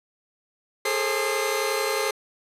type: tone cluster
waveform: sawtooth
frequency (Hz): 415.5 / 446.7 / 534 / 1212 / 2077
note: G#4 / A4 / C5 / D#6 / C7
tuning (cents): +1 / +26 / +35 / -46 / -13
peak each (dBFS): -24 / -26 / -25 / -31 / -26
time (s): 0.85-2.11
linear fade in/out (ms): 5
effects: resampled to 32000 Hz